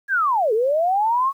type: linear two-way sweep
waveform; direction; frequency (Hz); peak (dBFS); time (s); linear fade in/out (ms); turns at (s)
sine; down then up; 1674 to 415.3 to 1118; -16; 0.08-1.33; 50; 0.53
effects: 9-bit